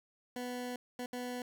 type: tone bursts at uneven times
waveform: 20% pulse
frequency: 247.3 Hz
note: B3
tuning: 3 cents sharp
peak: -33 dBFS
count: 3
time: 0.36-0.76 / 0.99-1.06 / 1.13-1.42 s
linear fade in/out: 2 ms
effects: none